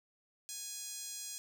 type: tone with high-pass filter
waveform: 15% pulse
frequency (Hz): 830.6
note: G#5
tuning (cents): 0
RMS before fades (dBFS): -44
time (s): 0.49-1.38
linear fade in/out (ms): 0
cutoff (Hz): 5700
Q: 7.5
effects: none